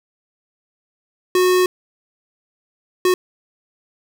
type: tone bursts at uneven times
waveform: square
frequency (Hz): 365.7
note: F#4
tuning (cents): -20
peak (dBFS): -13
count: 2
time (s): 1.35-1.66 / 3.05-3.14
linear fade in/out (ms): 2
effects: 9-bit